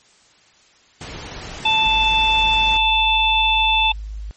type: noise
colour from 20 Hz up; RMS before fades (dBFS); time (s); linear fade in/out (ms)
pink; -33; 1.01-2.77; 0
type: harmonic tone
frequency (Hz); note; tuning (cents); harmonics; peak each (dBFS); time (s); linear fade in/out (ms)
880; A5; 0; 1 / 3 / 4; -18 / -18 / -18; 1.65-3.92; 5
type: tone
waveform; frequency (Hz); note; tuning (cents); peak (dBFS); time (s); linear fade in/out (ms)
sine; 51.91; G#1; 0; -27; 1.86-4.31; 0
effects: white hiss -53 dBFS RMS until 4.36 s + MP3 32 kbps